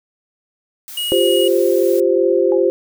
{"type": "noise", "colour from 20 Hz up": "blue", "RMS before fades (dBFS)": -33, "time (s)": [0.88, 2], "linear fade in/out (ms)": 0}
{"type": "tone", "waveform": "square", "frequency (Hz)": 2891, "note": "F#7", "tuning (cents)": -41, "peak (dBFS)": -20, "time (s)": [0.97, 1.48], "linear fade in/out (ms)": 5}
{"type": "chord", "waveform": "sine", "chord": "F suspended second", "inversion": "none", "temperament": "equal", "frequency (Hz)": [349.2, 392, 523.3], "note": ["F4", "G4", "C5"], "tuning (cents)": [0, 0, 0], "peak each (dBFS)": -16, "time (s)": [1.12, 2.7], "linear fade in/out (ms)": 0}
{"type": "tone with exponential decay", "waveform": "sine", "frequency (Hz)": 830.6, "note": "G#5", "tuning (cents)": 0, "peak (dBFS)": -25, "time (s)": [2.52, 2.67], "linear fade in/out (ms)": 0, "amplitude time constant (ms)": 32}
{"effects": []}